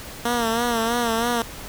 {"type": "tone with vibrato", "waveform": "10% pulse", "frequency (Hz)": 233.1, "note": "A#3", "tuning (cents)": 0, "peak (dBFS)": -12, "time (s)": [0.25, 1.42], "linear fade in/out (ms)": 2, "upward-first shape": "sine", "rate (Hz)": 3.1, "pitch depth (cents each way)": 65, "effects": ["pink hiss -37 dBFS RMS until 1.68 s"]}